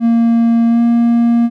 triangle tone with pitch glide, 231.5 to 234.7 Hz, A#3 to A#3, -12 to +12 cents, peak -6 dBFS, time 0-1.5 s, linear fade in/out 50 ms, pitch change +24 cents, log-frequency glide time 0.68-0.81 s, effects none

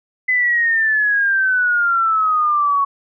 sine exponential sweep, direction down, 2027 to 1108.7 Hz, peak -13 dBFS, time 0.28-2.85 s, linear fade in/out 10 ms, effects none

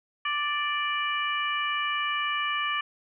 harmonic tone, 587.3 Hz, D5, in tune, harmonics 2 / 3 / 4 / 5, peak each -29 / -32 / -32 / -33 dBFS, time 0.25-2.81 s, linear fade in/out 5 ms, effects none

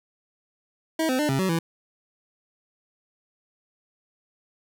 25% pulse tone with pitch steps, 320.9 / 257.5 / 299.8 / 135.2 / 188.9 / 165.8 Hz, E4 / C4 / D4 / C#3 / F#3 / E3, -46 / -28 / +36 / -43 / +36 / +10 cents, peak -18 dBFS, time 0.99-1.59 s, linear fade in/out 5 ms, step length 100 ms, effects none

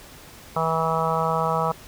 harmonic tone, 162.2 Hz, E3, 28 cents flat, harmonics 1 / 3 / 4 / 5 / 6 / 7 / 8, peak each -28 / -28 / -28 / -28 / -28 / -28 / -28 dBFS, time 0.56-1.72 s, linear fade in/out 5 ms, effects pink hiss -45 dBFS RMS until 1.87 s

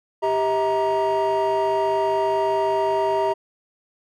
triangle tone cluster, 393.5 / 641 / 938 Hz, G4 / E5 / A#5, +7 / -49 / +11 cents, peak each -20 dBFS, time 0.22-3.34 s, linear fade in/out 20 ms, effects tanh soft clip ceiling -12 dBFS

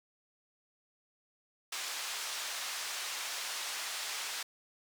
white band-pass noise, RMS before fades -39 dBFS, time 1.72-4.43 s, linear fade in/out 5 ms, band 800 to 6400 Hz, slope 12 dB/octave, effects none

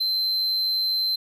triangle tone, 4096 Hz, C8, 38 cents flat, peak -20 dBFS, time 0-1.16 s, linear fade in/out 10 ms, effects none

